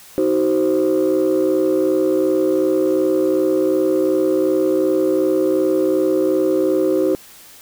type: chord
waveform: sine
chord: C diminished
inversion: first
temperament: just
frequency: 314 / 376.7 / 523.3 Hz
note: Eb4 / Gb4 / C5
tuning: +16 / +31 / 0 cents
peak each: -17 / -16 / -18 dBFS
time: 0.18-7.15 s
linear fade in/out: 0 ms
effects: tanh soft clip ceiling -9 dBFS + white hiss -43 dBFS RMS until 7.61 s